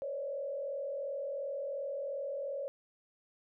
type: tone with frequency modulation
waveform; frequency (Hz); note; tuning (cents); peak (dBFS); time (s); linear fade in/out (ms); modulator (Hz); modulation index
sine; 558; C#5; +11; -35; 0.02-2.68; 0; 42.8; 0.9
effects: none